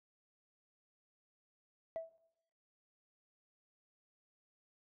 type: tone with exponential decay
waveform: sine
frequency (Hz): 655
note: E5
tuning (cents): -11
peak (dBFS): -33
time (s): 1.96-2.18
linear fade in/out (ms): 0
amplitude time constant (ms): 47
effects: noise-tail reverb RT60 0.9 s tail -22 dB re dry + tanh soft clip ceiling -34 dBFS